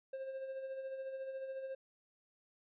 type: tone with tremolo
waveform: triangle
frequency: 532 Hz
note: C5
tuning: 29 cents sharp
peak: -37 dBFS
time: 0.13-1.75 s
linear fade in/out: 5 ms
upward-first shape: sine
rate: 14 Hz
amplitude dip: 45%
effects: resampled to 8000 Hz